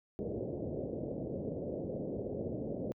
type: low-pass noise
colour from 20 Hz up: white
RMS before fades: -38 dBFS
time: 0.19-2.92 s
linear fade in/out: 0 ms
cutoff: 570 Hz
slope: 48 dB/octave
effects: high-pass 80 Hz 12 dB/octave